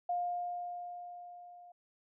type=tone with level ramp; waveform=sine; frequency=707 Hz; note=F5; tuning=21 cents sharp; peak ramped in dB=-30 to -52 dBFS; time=0.09-1.72 s; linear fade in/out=5 ms; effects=none